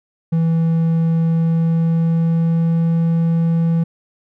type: tone with pitch glide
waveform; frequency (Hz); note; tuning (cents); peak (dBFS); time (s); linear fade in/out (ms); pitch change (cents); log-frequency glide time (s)
triangle; 164.3 to 165.92; E3 to E3; -5 to +12; -11; 0.32-3.84; 10; +17; 1.23-2.92
effects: none